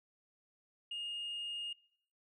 sine tone, 2844 Hz, F7, 31 cents sharp, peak -37 dBFS, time 0.91-1.73 s, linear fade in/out 5 ms, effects noise-tail reverb RT60 0.6 s tail -22 dB re dry + tanh soft clip ceiling -36 dBFS

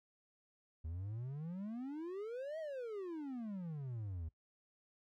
triangle exponential two-way sweep, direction up then down, 76.6 to 655 to 76.6 Hz, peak -39 dBFS, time 0.84-4.29 s, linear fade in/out 10 ms, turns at 2.59 s, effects noise-tail reverb RT60 0.1 s tail -19 dB re dry

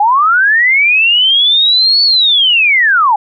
sine linear two-way sweep, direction up then down, 796 to 4487 to 796 Hz, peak -6 dBFS, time 0-3.16 s, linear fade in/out 5 ms, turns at 2.03 s, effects none

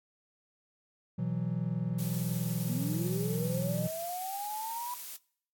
triangle chord, B suspended fourth, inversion none, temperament equal, 123.47 / 164.81 / 185 Hz, B2 / E3 / F#3, 0 / 0 / 0 cents, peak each -33 / -32 / -33 dBFS, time 1.18-3.88 s, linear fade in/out 10 ms
blue noise, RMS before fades -42 dBFS, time 1.98-5.17 s, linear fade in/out 10 ms
sine linear sweep, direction up, 229.2 to 987.8 Hz, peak -35 dBFS, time 2.69-4.94 s, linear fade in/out 2 ms
effects noise-tail reverb RT60 0.6 s tail -23 dB re dry + AAC 64 kbps

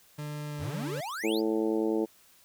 40% pulse tone with pitch glide, 148.7 to 145.56 Hz, D3 to D3, +22 to -15 cents, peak -34 dBFS, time 0.18-1.01 s, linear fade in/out 10 ms, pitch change -37 cents, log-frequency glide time 0.47-0.74 s
square exponential sweep, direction up, 71.1 to 5274 Hz, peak -35 dBFS, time 0.58-1.42 s, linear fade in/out 50 ms
harmonic tone, 110 Hz, A2, in tune, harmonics 2 / 3 / 4 / 5 / 6 / 7 / 8, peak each -34 / -28 / -30 / -37 / -45 / -44 / -44 dBFS, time 1.23-2.06 s, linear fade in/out 20 ms
effects white hiss -60 dBFS RMS until 2.44 s

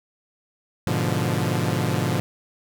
sawtooth chord, G# diminished seventh, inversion none, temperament equal, 103.83 / 123.47 / 146.83 / 174.61 Hz, G#2 / B2 / D3 / F3, 0 / 0 / 0 / 0 cents, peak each -23 / -22 / -23 / -23 dBFS, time 0.87-2.2 s, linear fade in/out 0 ms, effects none

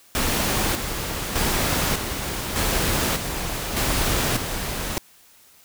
pink noise with tremolo, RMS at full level -22 dBFS, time 0.15-4.98 s, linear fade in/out 0 ms, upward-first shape square, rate 0.83 Hz, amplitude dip 50%, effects white hiss -53 dBFS RMS until 5.64 s

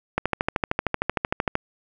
click train, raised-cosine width 0.5 ms, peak -6 dBFS, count 19, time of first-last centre 0.18-1.554 s, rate 13.1 Hz, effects none

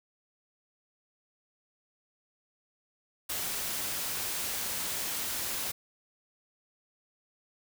white noise, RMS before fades -34 dBFS, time 3.29-5.72 s, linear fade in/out 10 ms, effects none

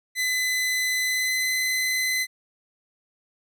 sawtooth tone with pitch glide, 2015 to 2031 Hz, B6 to B6, +34 to +48 cents, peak -19 dBFS, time 0.15-2.27 s, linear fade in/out 50 ms, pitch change +14 cents, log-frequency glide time 1.04-1.52 s, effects none

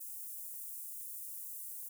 white high-pass noise, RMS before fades -45 dBFS, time 0-1.89 s, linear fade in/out 10 ms, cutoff 8800 Hz, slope 24 dB/octave, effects none

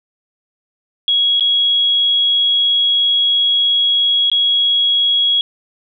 sine tone with dropouts, 3321 Hz, G#7, 1 cent flat, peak -11 dBFS, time 1.08-5.41 s, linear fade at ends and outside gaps 1 ms, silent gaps 1.397-1.407 / 4.3-4.316 s, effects none

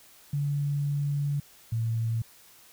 sine tone pair in turn, 143.5 / 113.94 Hz, D3 / A#2, -40 / -39 cents, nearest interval major third, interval 399 cents, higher first, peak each -25 dBFS, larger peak neither, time 0.33-1.4 / 1.72-2.22 s, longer first, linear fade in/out 5 ms, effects white hiss -55 dBFS RMS until 2.72 s

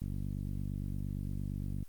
click train, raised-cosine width 5 ms, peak -26 dBFS, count 89, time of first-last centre 0.02-1.827 s, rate 48.7 Hz, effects white hiss -65 dBFS RMS until 1.88 s + Opus 24 kbps

